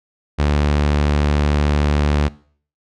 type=tone; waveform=sawtooth; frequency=73.42 Hz; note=D2; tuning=in tune; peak=-10 dBFS; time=0.38-2.29 s; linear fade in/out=20 ms; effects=noise-tail reverb RT60 0.5 s tail -21 dB re dry + low-pass 5000 Hz 12 dB/octave